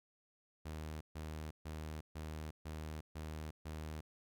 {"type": "tone bursts", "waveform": "sawtooth", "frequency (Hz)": 77.78, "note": "D#2", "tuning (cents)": 0, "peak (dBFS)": -39, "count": 7, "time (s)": [0.65, 4.01], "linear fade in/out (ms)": 10, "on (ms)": 360, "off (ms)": 140, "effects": []}